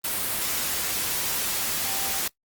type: tone in noise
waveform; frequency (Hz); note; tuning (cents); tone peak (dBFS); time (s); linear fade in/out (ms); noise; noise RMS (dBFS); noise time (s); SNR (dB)
sine; 782; G5; -4; -38; 1.85-2.2; 5; white; -27; 0.04-2.28; -14
effects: noise-tail reverb RT60 0.1 s tail -21 dB re dry + Opus 32 kbps